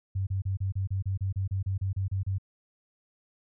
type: tone bursts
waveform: sine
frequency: 96.3 Hz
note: G2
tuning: 30 cents flat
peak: -26 dBFS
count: 15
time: 0.15-2.384 s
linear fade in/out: 10 ms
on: 120 ms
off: 31 ms
effects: none